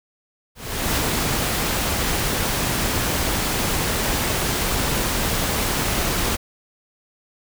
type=noise with ADSR envelope; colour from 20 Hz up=pink; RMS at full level=-20 dBFS; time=0.55-6.37 s; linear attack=430 ms; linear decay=4 ms; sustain=-2 dB; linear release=21 ms; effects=none